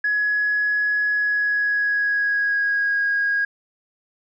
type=tone with pitch glide; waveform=sine; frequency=1682 to 1639.8 Hz; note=G#6 to G#6; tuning=+22 to -22 cents; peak=-17 dBFS; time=0.04-3.45 s; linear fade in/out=5 ms; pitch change=-44 cents; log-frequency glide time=1.11-3.06 s; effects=tanh soft clip ceiling -13 dBFS